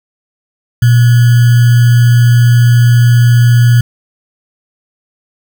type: tone with sample-and-hold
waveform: sine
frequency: 119.8 Hz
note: A#2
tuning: 48 cents sharp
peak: -3 dBFS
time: 0.82-3.81 s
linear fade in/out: 5 ms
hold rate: 1575 Hz
effects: none